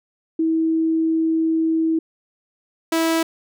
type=tone pair in turn; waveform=sine / sawtooth; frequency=323.1 / 326.9 Hz; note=E4 / E4; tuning=-35 / -14 cents; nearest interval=unison; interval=21 cents; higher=second; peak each=-16 / -13 dBFS; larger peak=second; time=0.39-1.99 / 2.92-3.23 s; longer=first; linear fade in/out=5 ms; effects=none